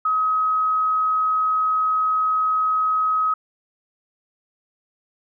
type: tone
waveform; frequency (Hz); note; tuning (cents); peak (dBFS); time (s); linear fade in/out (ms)
sine; 1270; D#6; +35; -17; 0.05-3.34; 5
effects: none